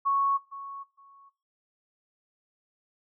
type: tone with echo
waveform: sine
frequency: 1107 Hz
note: C#6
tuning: 3 cents flat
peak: -22 dBFS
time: 0.05-0.38 s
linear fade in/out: 20 ms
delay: 460 ms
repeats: 2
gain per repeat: -15 dB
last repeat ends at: 1.3 s
effects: noise-tail reverb RT60 0.4 s tail -20 dB re dry